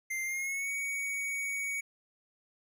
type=tone with pitch glide; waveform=square; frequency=2093 to 2243 Hz; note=C7 to C#7; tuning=0 to +20 cents; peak=-33 dBFS; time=0.1-1.81 s; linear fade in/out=10 ms; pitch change=+120 cents; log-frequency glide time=0.24-0.71 s; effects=none